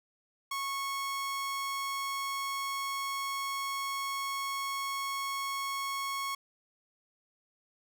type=tone; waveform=sawtooth; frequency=1100 Hz; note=C#6; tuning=14 cents flat; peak=-29 dBFS; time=0.51-6.35 s; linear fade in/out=5 ms; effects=none